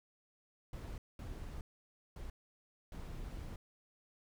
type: noise bursts at uneven times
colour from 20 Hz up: brown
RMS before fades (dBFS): -45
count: 4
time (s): 0.73-0.98 / 1.19-1.61 / 2.16-2.3 / 2.92-3.56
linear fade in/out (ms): 2
effects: none